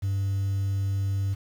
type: tone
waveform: sine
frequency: 98 Hz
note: G2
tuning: in tune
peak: -21 dBFS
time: 0.02-1.35 s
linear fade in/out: 20 ms
effects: tanh soft clip ceiling -23 dBFS + 8-bit